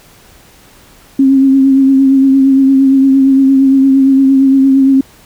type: tone with vibrato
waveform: sine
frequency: 269.4 Hz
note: C#4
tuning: 49 cents flat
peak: -4 dBFS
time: 1.19-5.01 s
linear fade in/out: 5 ms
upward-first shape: triangle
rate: 8.7 Hz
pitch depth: 32 cents each way
effects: pink hiss -42 dBFS RMS until 5.25 s